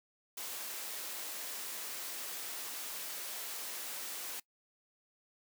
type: high-pass noise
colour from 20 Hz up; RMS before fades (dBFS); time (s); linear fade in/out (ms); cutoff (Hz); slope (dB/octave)
white; -42; 0.37-4.4; 5; 310; 12
effects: noise-tail reverb RT60 0.1 s tail -22 dB re dry